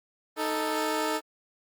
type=tone pair together; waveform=15% pulse; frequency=311.1 / 440 Hz; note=D#4 / A4; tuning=0 / 0 cents; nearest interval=tritone; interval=600 cents; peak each=-23 dBFS; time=0.36-1.21 s; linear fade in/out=50 ms; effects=Opus 32 kbps